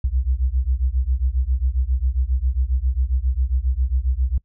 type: beating tone pair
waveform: sine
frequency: 60.4 / 67.8 Hz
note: B1 / C#2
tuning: -38 / -38 cents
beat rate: 7.4 Hz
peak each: -20 / -21 dBFS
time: 0.04-4.38 s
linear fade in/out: 5 ms
effects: noise-tail reverb RT60 0.1 s tail -24 dB re dry